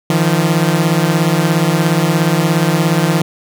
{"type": "beating tone pair", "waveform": "sawtooth", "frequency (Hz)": [155.56, 172.56], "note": ["D#3", "F3"], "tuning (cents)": [0, -20], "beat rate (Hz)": 17, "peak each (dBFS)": -10, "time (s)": [0.1, 3.22], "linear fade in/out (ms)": 2, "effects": []}